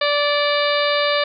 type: harmonic tone with a mistuned harmonic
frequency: 582 Hz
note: D5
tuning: 16 cents flat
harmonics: 1 / 2 / 3 / 4 / 5 / 6 / 7 / 8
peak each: -19 / -23 / -25 / -26 / -28 / -26 / -29 / -30 dBFS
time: 0.01-1.24 s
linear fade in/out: 5 ms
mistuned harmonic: 6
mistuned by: +67 cents
effects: none